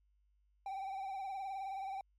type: tone with vibrato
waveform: triangle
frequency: 777 Hz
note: G5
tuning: 16 cents flat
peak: -37 dBFS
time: 0.66-2.01 s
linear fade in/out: 2 ms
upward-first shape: triangle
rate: 19 Hz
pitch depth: 61 cents each way
effects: added 50 Hz sine -70 dBFS peak until 2.18 s + MP3 64 kbps